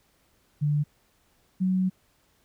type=tone pair in turn; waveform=sine; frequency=147.5 / 186.25 Hz; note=D3 / F#3; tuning=+8 / +12 cents; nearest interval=major third; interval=404 cents; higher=second; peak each=-21 dBFS; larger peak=neither; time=0.61-0.84 / 1.6-1.9 s; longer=second; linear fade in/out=20 ms; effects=pink hiss -66 dBFS RMS until 2.44 s